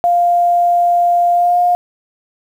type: tone with pitch glide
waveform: sine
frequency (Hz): 698.5 to 709.1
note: F5 to F5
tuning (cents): 0 to +26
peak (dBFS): -9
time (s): 0.04-1.75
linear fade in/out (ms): 0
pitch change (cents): +26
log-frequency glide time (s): 1.33-1.58
effects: 7-bit